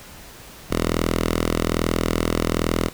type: tone with notch filter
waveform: 5% pulse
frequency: 41.2 Hz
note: E1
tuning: in tune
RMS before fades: -22 dBFS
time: 0.7-2.89 s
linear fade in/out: 10 ms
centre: 120 Hz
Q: 1.9
effects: pink hiss -42 dBFS RMS until 2.93 s